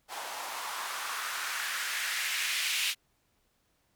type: noise with band-pass filter sweep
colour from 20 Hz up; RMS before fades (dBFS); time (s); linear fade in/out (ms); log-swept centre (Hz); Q
blue; -34; 0.08-2.95; 50; 750 to 2700; 2.1
effects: pink hiss -73 dBFS RMS until 3.95 s